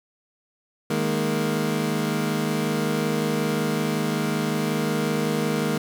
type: chord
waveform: 25% pulse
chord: D# suspended fourth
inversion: none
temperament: equal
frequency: 155.56 / 207.7 / 233.1 Hz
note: D#3 / G#3 / A#3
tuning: 0 / 0 / 0 cents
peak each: -23 dBFS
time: 0.9-5.78 s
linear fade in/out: 5 ms
effects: none